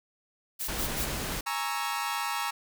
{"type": "noise bursts", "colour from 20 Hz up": "blue", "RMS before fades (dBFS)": -33, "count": 3, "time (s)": [0.59, 1.059], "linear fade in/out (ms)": 20, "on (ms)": 99, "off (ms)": 86}
{"type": "noise", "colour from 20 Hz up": "pink", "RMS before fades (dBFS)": -33, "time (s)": [0.68, 1.41], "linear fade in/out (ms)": 5}
{"type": "chord", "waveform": "sawtooth", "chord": "A# half-diminished seventh", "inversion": "third", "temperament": "equal", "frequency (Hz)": [830.6, 932.3, 1108.7, 1318.5], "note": ["G#5", "A#5", "C#6", "E6"], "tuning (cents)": [0, 0, 0, 0], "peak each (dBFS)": [-32, -30, -32, -32], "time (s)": [1.46, 2.51], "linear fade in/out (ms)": 10}
{"effects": []}